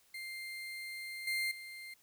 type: tone with level steps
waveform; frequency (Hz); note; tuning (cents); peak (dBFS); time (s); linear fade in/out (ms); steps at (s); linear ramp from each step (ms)
35% pulse; 2100; C7; +6; -40 / -31 / -44; 0.14-1.94; 5; 1.27 / 1.51; 5
effects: white hiss -68 dBFS RMS until 2.02 s